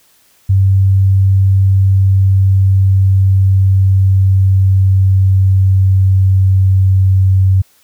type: tone with pitch glide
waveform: sine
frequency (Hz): 96.6 to 95.05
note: G2 to F#2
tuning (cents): -25 to +47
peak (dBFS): -6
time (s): 0.49-7.62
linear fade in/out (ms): 10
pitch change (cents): -28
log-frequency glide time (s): 1.6-7.4
effects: white hiss -51 dBFS RMS until 7.83 s